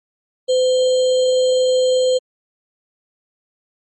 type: tone with sample-and-hold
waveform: sine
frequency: 510 Hz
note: C5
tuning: 44 cents flat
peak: -12 dBFS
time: 0.48-2.19 s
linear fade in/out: 20 ms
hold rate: 3675 Hz
effects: MP3 32 kbps